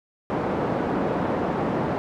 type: band-pass noise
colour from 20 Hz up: pink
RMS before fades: -25 dBFS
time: 0.3-1.98 s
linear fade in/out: 0 ms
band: 190 to 870 Hz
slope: 12 dB/octave
effects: none